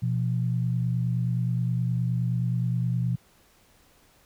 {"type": "tone pair together", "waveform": "sine", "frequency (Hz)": [122.5, 172.05], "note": ["B2", "F3"], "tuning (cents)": [-14, -26], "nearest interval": "tritone", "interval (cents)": 588, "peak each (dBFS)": [-24, -29], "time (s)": [0.02, 3.16], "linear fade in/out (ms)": 10, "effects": ["pink hiss -60 dBFS RMS until 4.25 s"]}